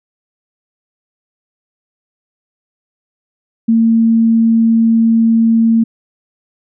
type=tone; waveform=sine; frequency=227.1 Hz; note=A#3; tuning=45 cents flat; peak=-7 dBFS; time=3.68-5.84 s; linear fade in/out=10 ms; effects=none